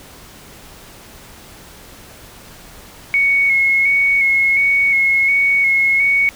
sine tone with vibrato, 2200 Hz, C#7, 14 cents flat, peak -11 dBFS, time 3.14-6.29 s, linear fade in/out 0 ms, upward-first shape square, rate 1.4 Hz, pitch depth 22 cents each way, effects pink hiss -40 dBFS RMS until 6.35 s

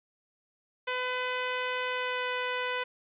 10% pulse tone with pitch glide, 503 to 499.5 Hz, B4 to B4, +32 to +20 cents, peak -21 dBFS, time 0.87-2.84 s, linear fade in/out 10 ms, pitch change -12 cents, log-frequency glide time 1.88-2.3 s, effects resampled to 8000 Hz + 10-bit

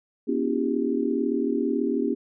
sine tone cluster, 242.2 / 280.3 / 328.8 / 367 / 401.2 Hz, B3 / C#4 / E4 / F#4 / G4, -34 / +19 / -4 / -14 / +40 cents, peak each -27 / -27 / -30 / -33 / -28 dBFS, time 0.27-2.15 s, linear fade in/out 20 ms, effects none

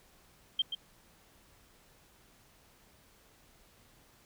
sine tone with echo, 3167 Hz, G7, 17 cents sharp, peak -25 dBFS, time 0.59-0.62 s, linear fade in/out 5 ms, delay 130 ms, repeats 1, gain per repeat -8 dB, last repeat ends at 0.75 s, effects pink hiss -63 dBFS RMS until 4.25 s

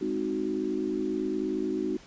sine chord, Ab dominant seventh, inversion none, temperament equal, 207.7 / 261.6 / 311.1 / 370 Hz, Ab3 / C4 / Eb4 / Gb4, 0 / 0 / 0 / 0 cents, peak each -36 / -34 / -31 / -31 dBFS, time 0.01-1.97 s, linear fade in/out 5 ms, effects pink hiss -52 dBFS RMS until 2.06 s + resampled to 16000 Hz

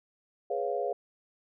sine chord, C# dominant seventh, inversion second, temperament equal, 415.3 / 493.9 / 554.4 / 698.5 Hz, G#4 / B4 / C#5 / E#5, 0 / 0 / 0 / 0 cents, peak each -34 dBFS, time 0.5-0.93 s, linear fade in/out 5 ms, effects none

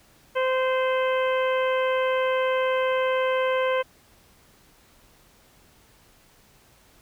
harmonic tone, 518 Hz, C5, 17 cents flat, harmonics 1 / 2 / 3 / 4 / 5 / 6, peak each -22 / -28 / -32 / -34 / -36 / -38 dBFS, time 0.35-3.83 s, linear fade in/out 20 ms, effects pink hiss -57 dBFS RMS until 7.01 s

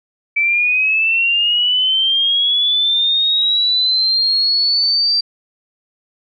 sine linear sweep, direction up, 2308 to 4700 Hz, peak -12 dBFS, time 0.36-5.21 s, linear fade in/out 10 ms, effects none

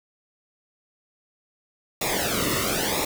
pink noise with flanger, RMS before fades -25 dBFS, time 2.01-3.05 s, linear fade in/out 5 ms, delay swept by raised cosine 0.65 to 1.26 ms, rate 0.98 Hz, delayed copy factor -0.85, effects none

